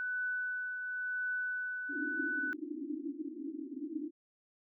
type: tone with tremolo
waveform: sine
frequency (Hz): 1494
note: F#6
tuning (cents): +16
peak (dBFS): -32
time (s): 0-2.53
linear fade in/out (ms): 0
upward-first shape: triangle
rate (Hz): 0.95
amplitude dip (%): 45
type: band-pass noise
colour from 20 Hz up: pink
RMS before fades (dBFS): -41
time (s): 1.88-4.11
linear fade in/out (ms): 50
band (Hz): 270 to 330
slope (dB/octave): 96
effects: none